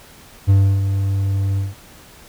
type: tone with ADSR envelope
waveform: triangle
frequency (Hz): 98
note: G2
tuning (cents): 0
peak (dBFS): -6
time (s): 0.47-1.75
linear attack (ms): 27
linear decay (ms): 310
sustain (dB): -8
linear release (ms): 170
effects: pink hiss -44 dBFS RMS until 2.28 s